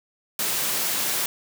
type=high-pass noise; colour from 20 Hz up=white; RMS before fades=-25 dBFS; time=0.39-1.26 s; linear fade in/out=2 ms; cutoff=120 Hz; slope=96 dB/octave; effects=none